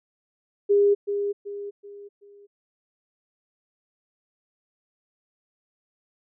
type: tone with echo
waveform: sine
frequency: 405.5 Hz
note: G#4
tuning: 41 cents flat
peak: -15 dBFS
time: 0.69-0.95 s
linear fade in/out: 20 ms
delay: 380 ms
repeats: 4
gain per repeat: -8 dB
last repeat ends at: 2.47 s
effects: none